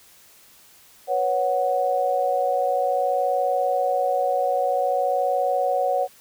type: chord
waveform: sine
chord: B suspended second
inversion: none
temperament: equal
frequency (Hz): 493.9 / 554.4 / 740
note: B4 / C#5 / F#5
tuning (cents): 0 / 0 / 0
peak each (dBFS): -27 / -23 / -22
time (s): 1.07-6.08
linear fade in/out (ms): 50
effects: white hiss -52 dBFS RMS until 6.2 s